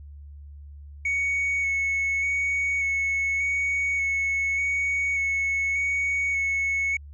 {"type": "tone with vibrato", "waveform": "sine", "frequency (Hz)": 2217, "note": "C#7", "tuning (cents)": 0, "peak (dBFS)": -20, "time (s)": [1.05, 6.97], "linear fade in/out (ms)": 5, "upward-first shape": "square", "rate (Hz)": 0.85, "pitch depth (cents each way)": 12, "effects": ["tanh soft clip ceiling -21 dBFS", "added 72 Hz sine -40 dBFS peak until 7.13 s"]}